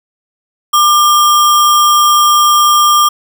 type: tone with sample-and-hold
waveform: sine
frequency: 1193 Hz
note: D6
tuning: 27 cents sharp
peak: -5 dBFS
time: 0.73-3.09 s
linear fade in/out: 10 ms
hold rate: 4410 Hz
effects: none